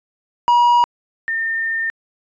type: tone pair in turn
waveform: triangle / sine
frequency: 960 / 1812.2 Hz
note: B5 / A#6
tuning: -49 / -49 cents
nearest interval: major seventh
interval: 1100 cents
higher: second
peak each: -8 / -18 dBFS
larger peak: first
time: 0.48-0.84 / 1.28-1.9 s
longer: second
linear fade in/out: 0 ms
effects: resampled to 16000 Hz